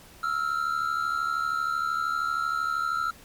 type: tone pair together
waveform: triangle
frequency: 1314 / 1386.9 Hz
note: E6 / F6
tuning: -6 / -12 cents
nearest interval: minor second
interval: 94 cents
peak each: -26 dBFS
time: 0.23-3.11 s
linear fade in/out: 5 ms
effects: pink hiss -51 dBFS RMS until 3.24 s + MP3 96 kbps